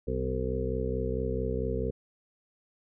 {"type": "harmonic tone with a mistuned harmonic", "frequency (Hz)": 64.5, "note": "C2", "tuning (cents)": -24, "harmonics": [1, 2, 3, 4, 6, 7, 8], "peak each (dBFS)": [-33, -36, -39, -38, -37, -33, -39], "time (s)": [0.07, 1.91], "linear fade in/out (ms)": 10, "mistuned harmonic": 4, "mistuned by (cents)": -18, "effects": []}